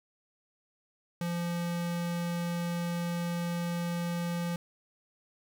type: tone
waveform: square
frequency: 172.3 Hz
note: F3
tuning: 23 cents flat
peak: -31 dBFS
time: 1.21-4.56 s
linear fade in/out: 2 ms
effects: 10-bit